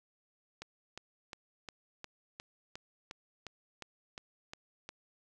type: click train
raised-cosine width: 0.2 ms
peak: -26 dBFS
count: 13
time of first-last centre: 0.62-4.89 s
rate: 2.81 Hz
effects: none